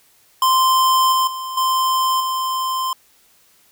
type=tone with level steps; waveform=square; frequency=1041 Hz; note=C6; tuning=9 cents flat; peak=-13 / -15 / -26 / -16 / -20 dBFS; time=0.42-2.93 s; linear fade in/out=2 ms; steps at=1.12 / 1.27 / 1.57 / 2.2 s; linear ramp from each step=5 ms; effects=white hiss -55 dBFS RMS until 3.71 s